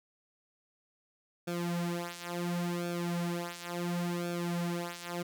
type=tone with flanger; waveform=sawtooth; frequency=173.6 Hz; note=F3; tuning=10 cents flat; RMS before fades=-35 dBFS; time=1.47-5.23 s; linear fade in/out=10 ms; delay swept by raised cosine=1 to 5.7 ms; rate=0.71 Hz; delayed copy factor=-0.9; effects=none